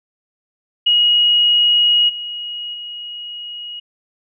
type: tone with level steps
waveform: sine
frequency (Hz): 2893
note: F#7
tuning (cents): -40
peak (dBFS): -10 / -24 / -27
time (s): 0.86-3.8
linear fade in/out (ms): 10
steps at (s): 2.08 / 2.73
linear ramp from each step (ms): 20
effects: none